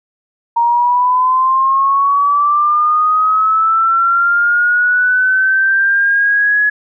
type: linear sweep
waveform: sine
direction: up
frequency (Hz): 932.3 to 1691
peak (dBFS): -9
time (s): 0.56-6.7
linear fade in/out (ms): 10
effects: none